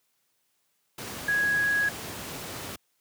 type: tone in noise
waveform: sine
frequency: 1661.2 Hz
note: G#6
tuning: in tune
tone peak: -22 dBFS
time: 1.28-1.89 s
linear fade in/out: 5 ms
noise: pink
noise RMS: -37 dBFS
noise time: 0.98-2.76 s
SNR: +12 dB
effects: white hiss -73 dBFS RMS until 3 s + high-pass 100 Hz 12 dB/octave